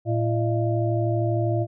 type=harmonic tone with a mistuned harmonic; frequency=113.3 Hz; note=A#2; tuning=49 cents flat; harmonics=1 / 3 / 5 / 6; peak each=-22 / -27 / -29 / -30 dBFS; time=0.05-1.67 s; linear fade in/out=50 ms; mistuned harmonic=5; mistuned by=+120 cents; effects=none